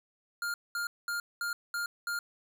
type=tone bursts; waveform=square; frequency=1406 Hz; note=F6; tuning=11 cents sharp; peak=-32 dBFS; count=6; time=0.42-2.19 s; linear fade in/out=2 ms; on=120 ms; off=210 ms; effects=none